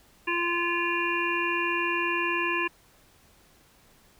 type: harmonic tone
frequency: 345.1 Hz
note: F4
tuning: 21 cents flat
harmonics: 1 / 3 / 5 / 7 / 8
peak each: -31 / -30 / -31 / -31 / -32 dBFS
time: 0.27-2.68 s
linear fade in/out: 10 ms
effects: pink hiss -59 dBFS RMS until 4.19 s